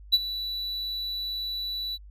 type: tone with ADSR envelope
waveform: triangle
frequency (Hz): 3951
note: B7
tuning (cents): 0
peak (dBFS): -12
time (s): 0.12-1.98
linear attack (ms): 20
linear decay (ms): 36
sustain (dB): -16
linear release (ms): 37
effects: tanh soft clip ceiling -8 dBFS + added 50 Hz sine -44 dBFS peak until 2.1 s